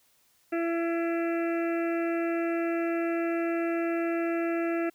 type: harmonic tone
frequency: 335.8 Hz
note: E4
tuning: 32 cents sharp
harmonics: 1 / 2 / 4 / 5 / 6 / 7 / 8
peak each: -27 / -33 / -39 / -41 / -43 / -44 / -45 dBFS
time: 0.52-4.9 s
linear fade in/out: 10 ms
effects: white hiss -66 dBFS RMS until 4.94 s